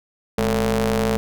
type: ring-modulated tone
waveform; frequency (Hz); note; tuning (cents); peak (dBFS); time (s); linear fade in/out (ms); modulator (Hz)
sawtooth; 118.2; A#2; +24; -11; 0.38-1.17; 0; 329
effects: none